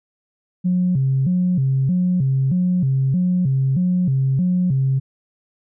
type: tone with vibrato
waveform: sine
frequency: 155.56 Hz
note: D#3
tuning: in tune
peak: -14 dBFS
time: 0.64-5 s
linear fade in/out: 20 ms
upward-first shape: square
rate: 1.6 Hz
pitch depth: 260 cents each way
effects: tanh soft clip ceiling -10 dBFS